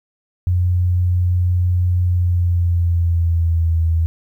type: tone with pitch glide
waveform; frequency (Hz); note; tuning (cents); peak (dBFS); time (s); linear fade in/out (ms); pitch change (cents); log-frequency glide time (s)
sine; 89.4 to 81.98; F2 to E2; +41 to -9; -13; 0.47-4.06; 0; -150; 2.05-3.8
effects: 9-bit